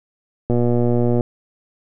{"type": "click train", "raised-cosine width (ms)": 2, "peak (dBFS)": -6, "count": 86, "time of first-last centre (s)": [0.5, 1.208], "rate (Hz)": 120, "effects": []}